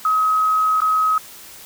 sine tone with dropouts, 1271 Hz, D#6, 36 cents sharp, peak -14 dBFS, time 0.05-1.18 s, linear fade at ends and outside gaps 2 ms, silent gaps 0.804-0.818 s, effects white hiss -40 dBFS RMS until 1.65 s

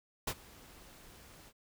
pink noise with ADSR envelope, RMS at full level -32 dBFS, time 0.27-1.53 s, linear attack 8 ms, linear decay 58 ms, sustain -24 dB, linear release 52 ms, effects none

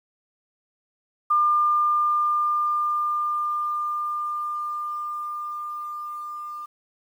sine tone with level ramp, 1200 Hz, D6, 37 cents sharp, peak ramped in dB -16 to -32 dBFS, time 1.3-6.66 s, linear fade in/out 10 ms, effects 9-bit

